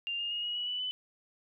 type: tone with pitch steps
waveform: sine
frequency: 2794 / 2828 / 2863 / 2898 / 2933 / 2969 / 3005 Hz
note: F7 / F7 / F7 / F#7 / F#7 / F#7 / F#7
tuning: 0 / +21 / +42 / -37 / -16 / +5 / +26 cents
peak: -32 dBFS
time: 0.07-0.91 s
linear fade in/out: 0 ms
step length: 120 ms
effects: none